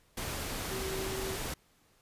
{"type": "tone in noise", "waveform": "sine", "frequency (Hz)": 382.4, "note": "G4", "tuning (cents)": -43, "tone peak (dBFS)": -37, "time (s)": [0.71, 1.36], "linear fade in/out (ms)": 5, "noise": "pink", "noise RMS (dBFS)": -37, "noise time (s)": [0.17, 1.54], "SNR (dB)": -3, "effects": ["pink hiss -67 dBFS RMS until 2.01 s", "resampled to 32000 Hz"]}